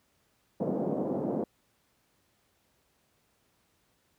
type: band-pass noise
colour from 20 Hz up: pink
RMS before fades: -31 dBFS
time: 0.6-1.44 s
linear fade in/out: 5 ms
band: 180 to 630 Hz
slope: 24 dB/octave
effects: pink hiss -71 dBFS RMS until 4.18 s + high-pass 60 Hz 12 dB/octave